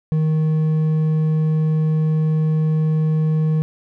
triangle tone with hard clipping, 156.4 Hz, D#3, 9 cents sharp, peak -16 dBFS, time 0.12-3.62 s, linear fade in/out 0 ms, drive 7 dB, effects none

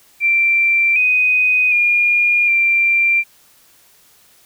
sine tone with pitch steps, 2354 / 2498 / 2421 / 2366 Hz, D7 / D#7 / D#7 / D7, +3 / +6 / -48 / +12 cents, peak -11 dBFS, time 0.2-3.24 s, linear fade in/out 50 ms, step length 760 ms, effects white hiss -51 dBFS RMS until 4.45 s

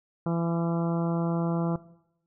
harmonic tone with a mistuned harmonic, 168.1 Hz, E3, 34 cents sharp, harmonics 1 / 2 / 3 / 4 / 5 / 6 / 7 / 8, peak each -26 / -32 / -36 / -38 / -40 / -42 / -43 / -44 dBFS, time 0.26-1.76 s, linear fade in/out 2 ms, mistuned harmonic 8, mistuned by +22 cents, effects noise-tail reverb RT60 0.8 s tail -18 dB re dry

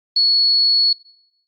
sine tone, 4382 Hz, C#8, 21 cents flat, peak -12 dBFS, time 0.16-0.93 s, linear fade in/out 5 ms, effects noise-tail reverb RT60 0.9 s tail -24 dB re dry + Opus 32 kbps

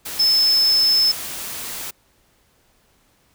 sine tone in noise, 5240 Hz, E8, 11 cents flat, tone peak -13 dBFS, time 0.19-1.12 s, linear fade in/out 10 ms, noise white, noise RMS -30 dBFS, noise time 0.05-1.91 s, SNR +14 dB, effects pink hiss -60 dBFS RMS until 3.34 s

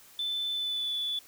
sine tone with pitch glide, 3520 to 3458 Hz, A7 to A7, 0 to -31 cents, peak -28 dBFS, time 0.19-1.19 s, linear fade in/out 2 ms, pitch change -31 cents, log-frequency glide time 0.53-0.95 s, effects tanh soft clip ceiling -25 dBFS + white hiss -55 dBFS RMS until 1.27 s

